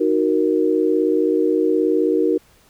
sine chord, D# minor, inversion none, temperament equal, 311.1 / 370 / 466.2 Hz, D#4 / F#4 / A#4, 0 / 0 / 0 cents, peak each -19 dBFS, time 0-2.38 s, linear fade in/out 10 ms, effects pink hiss -54 dBFS RMS until 2.69 s

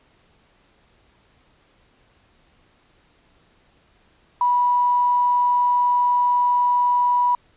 sine tone with quantisation, 978 Hz, B5, 17 cents flat, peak -15 dBFS, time 4.41-7.35 s, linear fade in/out 2 ms, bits 7, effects pink hiss -59 dBFS RMS until 7.56 s + resampled to 8000 Hz

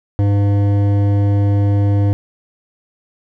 triangle tone with hard clipping, 101 Hz, G#2, 48 cents flat, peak -13 dBFS, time 0.19-2.13 s, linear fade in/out 0 ms, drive 16 dB, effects none

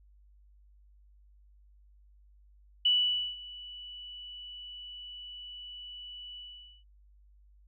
sine tone with ADSR envelope, 2960 Hz, F#7, in tune, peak -21 dBFS, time 2.85-6.84 s, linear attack 7 ms, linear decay 500 ms, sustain -21 dB, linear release 470 ms, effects added 50 Hz sine -57 dBFS peak until 7.67 s

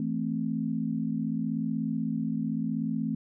sine chord, A minor, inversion second, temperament equal with one note detuned, 164.81 / 220.8 / 261.6 Hz, E3 / A3 / C4, 0 / +6 / 0 cents, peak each -33 / -30 / -32 dBFS, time 0-3.15 s, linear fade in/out 2 ms, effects none

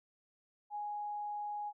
sine tone, 830.6 Hz, G#5, in tune, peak -37 dBFS, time 0.7-1.73 s, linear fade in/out 50 ms, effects none

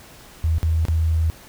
sine tone with dropouts, 80.7 Hz, E2, 36 cents flat, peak -16 dBFS, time 0.44-1.3 s, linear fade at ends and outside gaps 0 ms, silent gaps 0.583-0.63 / 0.852-0.884 s, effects pink hiss -45 dBFS RMS until 1.48 s

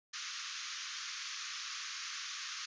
white band-pass noise, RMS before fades -43 dBFS, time 0.13-2.66 s, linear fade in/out 10 ms, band 1100 to 6700 Hz, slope 96 dB/octave, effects resampled to 16000 Hz

